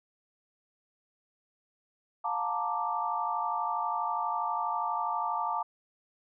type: chord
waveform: sine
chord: Bb major seventh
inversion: second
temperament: equal with one note detuned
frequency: 709.8 / 880 / 932.3 / 1174.7 Hz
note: F5 / A5 / Bb5 / D6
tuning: +28 / 0 / 0 / 0 cents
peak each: -36 / -33 / -35 / -33 dBFS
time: 2.24-5.63 s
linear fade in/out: 10 ms
effects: none